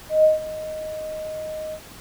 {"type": "tone with ADSR envelope", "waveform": "sine", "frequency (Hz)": 622.3, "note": "D#5", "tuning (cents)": 0, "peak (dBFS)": -10, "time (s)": [0.09, 1.8], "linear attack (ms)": 150, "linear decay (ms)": 150, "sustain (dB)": -18, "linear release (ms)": 64, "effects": ["pink hiss -43 dBFS RMS until 2 s"]}